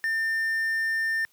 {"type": "tone with quantisation", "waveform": "triangle", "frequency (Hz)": 1800, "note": "A6", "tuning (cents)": 39, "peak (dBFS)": -22, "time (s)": [0.04, 1.25], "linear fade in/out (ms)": 0, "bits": 8, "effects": ["white hiss -64 dBFS RMS until 1.32 s", "high-pass 80 Hz 12 dB/octave"]}